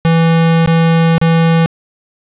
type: tone with dropouts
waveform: square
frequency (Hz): 164.81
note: E3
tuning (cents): 0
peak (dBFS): -8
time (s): 0.05-1.66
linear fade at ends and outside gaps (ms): 0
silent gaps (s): 0.66-0.675 / 1.181-1.215
effects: resampled to 8000 Hz + 8-bit